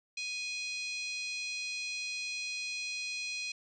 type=harmonic tone; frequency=830.6 Hz; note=G#5; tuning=in tune; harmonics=3 / 4 / 5 / 6 / 7 / 8 / 9 / 10; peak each=-37 / -49 / -41 / -51 / -47 / -55 / -55 / -56 dBFS; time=0.17-3.52 s; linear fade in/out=5 ms; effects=none